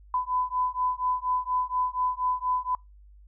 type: beating tone pair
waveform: sine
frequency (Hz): 1002 / 1006.2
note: B5 / B5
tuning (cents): +25 / +32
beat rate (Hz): 4.2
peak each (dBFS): -28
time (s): 0.14-2.75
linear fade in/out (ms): 2
effects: noise-tail reverb RT60 0.2 s tail -25 dB re dry + added 50 Hz sine -49 dBFS peak until 3.27 s